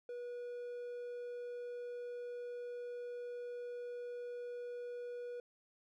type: tone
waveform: triangle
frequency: 485.3 Hz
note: B4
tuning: 30 cents flat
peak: -40 dBFS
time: 0.09-5.4 s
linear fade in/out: 2 ms
effects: none